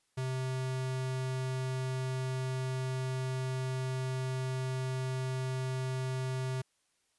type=tone; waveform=square; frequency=130 Hz; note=C3; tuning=11 cents flat; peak=-33 dBFS; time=0.17-6.62 s; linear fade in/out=10 ms; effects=white hiss -75 dBFS RMS until 7.18 s + resampled to 24000 Hz